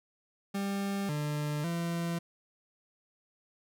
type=tone with pitch steps; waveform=40% pulse; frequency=198.3 / 148.7 / 169.6 Hz; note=G3 / D3 / E3; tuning=+20 / +22 / +50 cents; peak=-30 dBFS; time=0.54-2.19 s; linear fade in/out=10 ms; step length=550 ms; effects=none